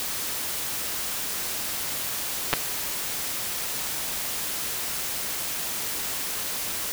clicks, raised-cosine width 0.3 ms, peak -4 dBFS, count 2, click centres 2.53 / 2.537 s, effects white hiss -30 dBFS RMS until 6.92 s

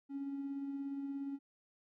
triangle tone with tremolo, 277.7 Hz, C#4, 3 cents sharp, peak -33 dBFS, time 0.09-1.39 s, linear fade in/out 50 ms, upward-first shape sine, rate 17 Hz, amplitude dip 45%, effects tanh soft clip ceiling -34 dBFS

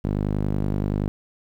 sawtooth tone with band-pass filter, 50.6 Hz, G#1, 44 cents flat, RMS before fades -24 dBFS, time 0.04-1.08 s, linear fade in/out 0 ms, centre 200 Hz, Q 0.85, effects 9-bit

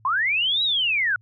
sine linear two-way sweep, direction up then down, 981 to 3922 to 1423 Hz, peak -19 dBFS, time 0.05-1.16 s, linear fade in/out 2 ms, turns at 0.63 s, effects added 109 Hz sine -53 dBFS peak until 1.21 s

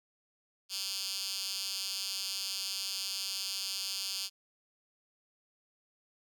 10% pulse tone with high-pass filter, 194.2 Hz, G3, 16 cents flat, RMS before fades -37 dBFS, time 0.69-4.3 s, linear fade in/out 50 ms, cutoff 4200 Hz, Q 2.8, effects none

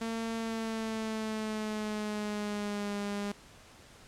sawtooth tone with pitch glide, 226.9 to 203.3 Hz, A#3 to G#3, -47 to -37 cents, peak -29 dBFS, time 0.01-3.32 s, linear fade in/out 5 ms, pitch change -190 cents, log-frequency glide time 0.36-2.98 s, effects pink hiss -55 dBFS RMS until 4.07 s + low-pass 9000 Hz 12 dB/octave

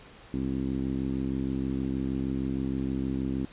10% pulse tone with low-pass filter, 66.4 Hz, C2, 26 cents sharp, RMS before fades -30 dBFS, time 0.34-3.45 s, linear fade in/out 0 ms, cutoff 280 Hz, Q 2.7, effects pink hiss -51 dBFS RMS until 3.52 s + resampled to 8000 Hz

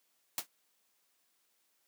white noise with exponential decay, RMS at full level -30 dBFS, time 0.38-0.47 s, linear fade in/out 1 ms, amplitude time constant 18 ms, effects white hiss -75 dBFS RMS until 1.87 s + high-pass 200 Hz 12 dB/octave

